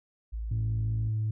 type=tone; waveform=sine; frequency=55.1 Hz; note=A1; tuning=3 cents sharp; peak=-31 dBFS; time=0.32-1.1 s; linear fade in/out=20 ms
type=tone with pitch glide; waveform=sine; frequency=110 to 108.42 Hz; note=A2 to A2; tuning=0 to -25 cents; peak=-25 dBFS; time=0.51-1.31 s; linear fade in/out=5 ms; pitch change=-25 cents; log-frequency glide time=0.7-1.2 s
effects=tanh soft clip ceiling -23 dBFS